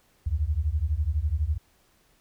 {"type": "beating tone pair", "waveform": "sine", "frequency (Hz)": [70.1, 82.1], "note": ["C#2", "E2"], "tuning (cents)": [20, -6], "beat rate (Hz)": 12, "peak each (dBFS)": [-26, -26], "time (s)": [0.26, 1.58], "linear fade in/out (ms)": 10, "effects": ["pink hiss -64 dBFS RMS until 2.2 s"]}